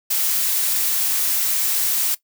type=noise; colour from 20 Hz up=blue; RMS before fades=-20 dBFS; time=0.1-2.15 s; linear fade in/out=10 ms; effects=noise-tail reverb RT60 0.1 s tail -18 dB re dry